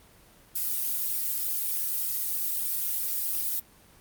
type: noise with flanger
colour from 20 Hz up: violet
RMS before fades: -29 dBFS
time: 0.55-3.6 s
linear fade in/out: 10 ms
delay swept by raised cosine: 1.7 to 3 ms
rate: 0.65 Hz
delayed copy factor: -0.95
effects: pink hiss -56 dBFS RMS until 4 s + Opus 24 kbps